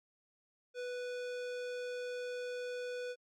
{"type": "tone with hard clipping", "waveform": "sine", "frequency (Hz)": 493.9, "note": "B4", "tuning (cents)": 0, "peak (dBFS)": -40, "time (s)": [0.74, 3.16], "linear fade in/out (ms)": 50, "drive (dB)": 18, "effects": ["MP3 96 kbps"]}